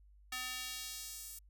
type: tone with high-pass filter sweep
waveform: square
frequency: 253.7 Hz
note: B3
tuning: 47 cents sharp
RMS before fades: -44 dBFS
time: 0.32-1.39 s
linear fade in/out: 5 ms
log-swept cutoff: 1700 to 9500 Hz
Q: 0.9
effects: added 50 Hz sine -59 dBFS peak until 1.49 s